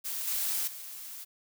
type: noise with level steps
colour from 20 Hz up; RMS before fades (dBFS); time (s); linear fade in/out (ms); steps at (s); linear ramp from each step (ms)
blue; -35 / -31 / -43; 0.04-1.25; 20; 0.27 / 0.67; 10
effects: none